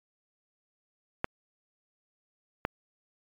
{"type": "clicks", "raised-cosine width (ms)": 0.5, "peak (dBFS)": -12, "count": 2, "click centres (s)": [1.244, 2.651], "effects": ["MP3 96 kbps"]}